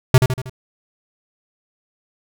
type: tone with echo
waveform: square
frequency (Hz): 128.8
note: C3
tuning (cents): -27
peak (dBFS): -6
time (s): 0.14-0.18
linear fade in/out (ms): 2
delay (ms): 79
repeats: 4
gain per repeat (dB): -6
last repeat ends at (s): 0.496
effects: none